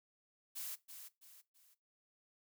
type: noise with echo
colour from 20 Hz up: blue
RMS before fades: -44 dBFS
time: 0.55-0.76 s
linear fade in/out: 20 ms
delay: 330 ms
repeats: 3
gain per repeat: -8 dB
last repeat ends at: 1.75 s
effects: noise-tail reverb RT60 0.2 s tail -17 dB re dry